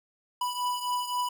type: beating tone pair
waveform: square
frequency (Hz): 986 / 989.8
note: B5 / B5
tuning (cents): -3 / +4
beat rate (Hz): 3.8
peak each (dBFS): -30 / -35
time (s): 0.41-1.29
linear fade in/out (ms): 5
effects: none